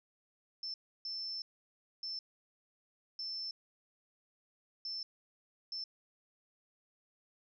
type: tone bursts at uneven times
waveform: sine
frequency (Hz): 5310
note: E8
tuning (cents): +12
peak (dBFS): -38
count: 6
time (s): 0.63-0.74 / 1.05-1.42 / 2.03-2.19 / 3.19-3.51 / 4.85-5.03 / 5.72-5.84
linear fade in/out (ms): 2
effects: none